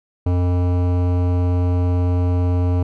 sine tone with hard clipping, 89.1 Hz, F2, 35 cents sharp, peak -17 dBFS, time 0.26-2.83 s, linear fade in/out 5 ms, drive 16 dB, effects none

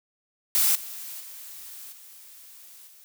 blue noise with level steps, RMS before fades -21 / -38 / -42 / -48 / -52 dBFS, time 0.55-3.04 s, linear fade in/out 0 ms, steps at 0.75 / 1.2 / 1.92 / 2.87 s, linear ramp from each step 5 ms, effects none

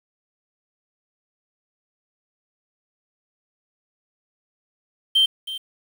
triangle tone with echo, 3135 Hz, G7, 1 cent flat, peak -11 dBFS, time 5.15-5.26 s, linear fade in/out 10 ms, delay 320 ms, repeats 1, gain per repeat -15 dB, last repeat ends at 5.58 s, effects tanh soft clip ceiling -9 dBFS + 7-bit

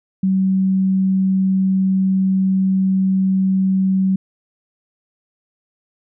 sine tone, 190.2 Hz, F#3, 48 cents sharp, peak -13 dBFS, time 0.23-4.16 s, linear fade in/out 5 ms, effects none

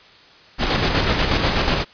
pink noise with tremolo, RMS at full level -17 dBFS, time 0.58-1.85 s, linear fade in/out 50 ms, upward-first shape square, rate 8.2 Hz, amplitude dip 35%, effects white hiss -47 dBFS RMS until 1.93 s + resampled to 11025 Hz

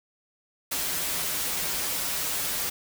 white noise with comb filter, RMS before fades -29 dBFS, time 0.71-2.7 s, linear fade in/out 10 ms, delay 9 ms, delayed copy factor -0.6, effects none

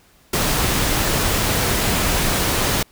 pink noise, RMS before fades -19 dBFS, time 0.33-2.83 s, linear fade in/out 5 ms, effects pink hiss -54 dBFS RMS until 2.91 s

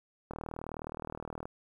click train, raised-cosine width 1 ms, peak -25 dBFS, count 46, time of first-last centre 0.31-1.455 s, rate 39.3 Hz, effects 10-bit

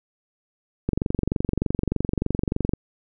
click train, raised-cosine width 3 ms, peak -9 dBFS, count 44, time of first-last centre 0.89-2.735 s, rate 23.3 Hz, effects none

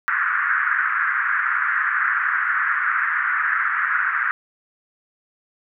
pink band-pass noise, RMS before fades -21 dBFS, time 0.08-4.31 s, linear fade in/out 0 ms, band 1300 to 1800 Hz, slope 48 dB/octave, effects none

